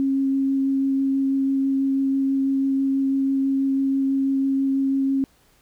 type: tone with vibrato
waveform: sine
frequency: 270.9 Hz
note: C#4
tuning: 40 cents flat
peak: -18 dBFS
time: 0-5.24 s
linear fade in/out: 0 ms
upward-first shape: sine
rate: 6.1 Hz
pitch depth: 8 cents each way
effects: pink hiss -59 dBFS RMS until 5.61 s